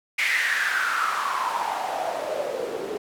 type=noise with band-pass filter sweep; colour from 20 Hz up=white; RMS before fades=-26 dBFS; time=0.18-2.98 s; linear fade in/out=10 ms; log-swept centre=2200 to 390 Hz; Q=6.3; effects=none